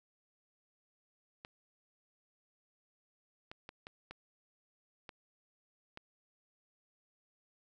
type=clicks; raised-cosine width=0.3 ms; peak=-30 dBFS; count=7; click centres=1.449 / 3.515 / 3.691 / 3.869 / 4.11 / 5.092 / 5.974 s; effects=none